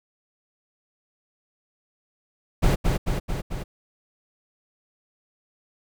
brown noise with echo, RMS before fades -18 dBFS, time 2.62-2.76 s, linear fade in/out 20 ms, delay 220 ms, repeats 4, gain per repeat -3 dB, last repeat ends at 3.64 s, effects none

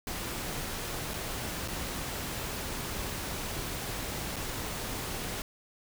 pink noise with dropouts, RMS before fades -36 dBFS, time 0.07-5.42 s, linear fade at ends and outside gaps 1 ms, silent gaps 1.136-1.14 / 1.677-1.683 / 4.36-4.365 s, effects none

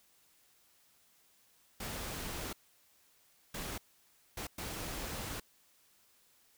pink noise bursts at uneven times, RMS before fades -41 dBFS, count 4, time 1.8-2.53 / 3.54-3.78 / 4.37-4.47 / 4.58-5.4 s, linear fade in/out 5 ms, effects white hiss -68 dBFS RMS until 6.57 s

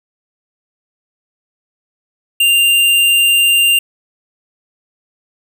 square tone, 2789 Hz, F7, 3 cents flat, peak -9 dBFS, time 2.4-3.79 s, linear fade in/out 5 ms, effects none

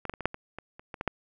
clicks, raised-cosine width 0.5 ms, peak -20 / -15 / -25 / -22 / -8 / -23 / -23 / -30 / -23 / -17 / -11 dBFS, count 11, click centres 0.053 / 0.096 / 0.138 / 0.207 / 0.256 / 0.344 / 0.586 / 0.795 / 0.942 / 1.011 / 1.077 s, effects none

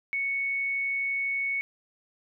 sine tone, 2217 Hz, C#7, in tune, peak -26 dBFS, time 0.13-1.61 s, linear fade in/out 0 ms, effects none

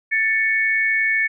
sine tone pair together, 1769 / 2222 Hz, A6 / C#7, +9 / +4 cents, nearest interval major third, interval 395 cents, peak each -19 dBFS, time 0.11-1.28 s, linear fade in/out 20 ms, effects none

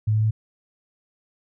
sine tone with pitch steps, 107.5 / 108.44 / 109.38 Hz, A2 / A2 / A2, -40 / -25 / -10 cents, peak -17 dBFS, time 0.07-0.31 s, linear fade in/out 10 ms, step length 80 ms, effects none

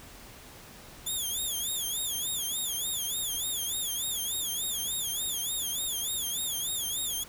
10% pulse tone with vibrato, 3438 Hz, A7, 41 cents flat, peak -23 dBFS, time 1.06-7.24 s, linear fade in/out 10 ms, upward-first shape sine, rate 3.4 Hz, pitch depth 150 cents each way, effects pink hiss -49 dBFS RMS until 7.28 s

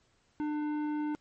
sine tone with tanh clipping, 299.8 Hz, D4, 36 cents sharp, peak -32 dBFS, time 0.4-1.15 s, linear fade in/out 0 ms, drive 12 dB, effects pink hiss -70 dBFS RMS until 1.2 s + MP3 32 kbps

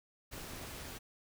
pink noise, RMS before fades -46 dBFS, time 0.31-0.99 s, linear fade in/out 20 ms
clicks, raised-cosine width 2 ms, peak -35 dBFS, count 4, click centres 0.379 / 0.535 / 0.613 / 0.648 s
effects none

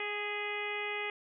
harmonic tone with a mistuned harmonic, 415.3 Hz, G#4, in tune, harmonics 1 / 2 / 3 / 4 / 5 / 6 / 7 / 8, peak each -40 / -43 / -45 / -47 / -38 / -40 / -46 / -51 dBFS, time 0-1.1 s, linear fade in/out 2 ms, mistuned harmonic 5, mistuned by -19 cents, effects none

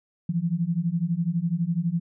sine beating tone pair, 163.2 / 175.2 Hz, E3 / F3, -17 / +6 cents, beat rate 12 Hz, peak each -26 / -25 dBFS, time 0.29-2 s, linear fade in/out 5 ms, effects none

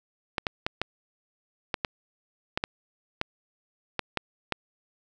clicks, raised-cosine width 0.3 ms, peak -10 dBFS, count 12, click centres 0.382 / 0.468 / 0.665 / 0.816 / 1.742 / 1.848 / 2.575 / 2.639 / 3.214 / 3.993 / 4.173 / 4.523 s, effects none

